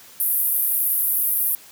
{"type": "band-pass noise", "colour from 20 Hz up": "white", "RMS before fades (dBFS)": -21, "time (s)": [0.2, 1.55], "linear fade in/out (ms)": 0, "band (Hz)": [11000, 15000], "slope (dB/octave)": 48, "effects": ["white hiss -46 dBFS RMS until 1.71 s", "high-pass 60 Hz 12 dB/octave"]}